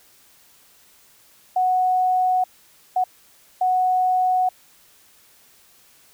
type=tone bursts at uneven times; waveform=sine; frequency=738 Hz; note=F#5; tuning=5 cents flat; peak=-16 dBFS; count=3; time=1.56-2.44 / 2.96-3.04 / 3.61-4.49 s; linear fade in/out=5 ms; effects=white hiss -54 dBFS RMS until 6.13 s